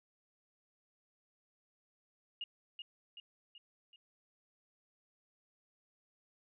sine tone with echo, 2853 Hz, F7, 36 cents sharp, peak -38 dBFS, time 2.41-2.44 s, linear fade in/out 2 ms, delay 380 ms, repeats 4, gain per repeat -5 dB, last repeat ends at 3.96 s, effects none

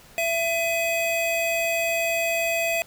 square tone pair together, 669 / 2526 Hz, E5 / D#7, +25 / +26 cents, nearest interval octave + major seventh, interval 2301 cents, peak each -25 / -26 dBFS, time 0.18-2.82 s, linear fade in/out 0 ms, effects pink hiss -50 dBFS RMS until 2.86 s

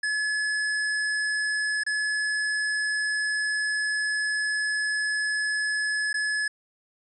square tone with dropouts, 1707 Hz, G#6, 47 cents sharp, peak -25 dBFS, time 0.03-6.48 s, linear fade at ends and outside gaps 5 ms, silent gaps 1.836-1.864 / 6.13-6.141 s, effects resampled to 24000 Hz

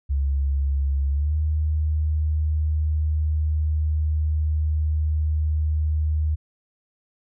sine tone with pitch glide, 69.3 to 76.89 Hz, C#2 to D#2, 0 to -20 cents, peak -19 dBFS, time 0.09-6.36 s, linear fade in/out 20 ms, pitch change +180 cents, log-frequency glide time 1.1-1.35 s, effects none

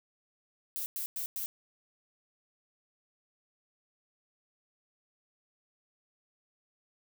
violet noise bursts, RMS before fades -36 dBFS, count 4, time 0.76-1.46 s, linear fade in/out 0 ms, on 100 ms, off 100 ms, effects none

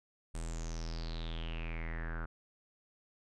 square tone with low-pass filter sweep, 41.03 Hz, E1, 7 cents flat, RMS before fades -39 dBFS, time 0.34-2.26 s, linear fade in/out 10 ms, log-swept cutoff 8800 to 1400 Hz, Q 7.9, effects none

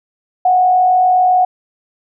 sine tone with frequency modulation, 734 Hz, F#5, 14 cents flat, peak -8 dBFS, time 0.45-1.45 s, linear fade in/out 5 ms, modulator 47.3 Hz, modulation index 0.31, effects none

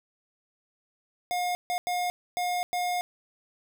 square tone bursts at uneven times, 715 Hz, F5, 41 cents sharp, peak -27 dBFS, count 5, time 1.31-1.55 / 1.7-1.78 / 1.87-2.1 / 2.37-2.63 / 2.73-3.01 s, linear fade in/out 0 ms, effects none

